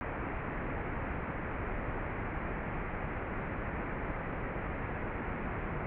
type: low-pass noise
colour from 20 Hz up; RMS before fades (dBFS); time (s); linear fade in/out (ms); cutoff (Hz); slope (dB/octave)
pink; -37; 0.01-5.86; 0; 2300; 48
effects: none